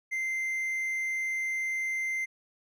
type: tone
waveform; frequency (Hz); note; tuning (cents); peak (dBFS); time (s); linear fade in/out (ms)
triangle; 2083; C7; -8; -27; 0.11-2.26; 20
effects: none